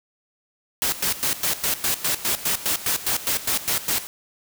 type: noise with tremolo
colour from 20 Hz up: white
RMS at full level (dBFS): -22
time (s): 0.82-4.07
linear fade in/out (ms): 0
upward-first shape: square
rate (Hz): 4.9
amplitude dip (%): 80
effects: none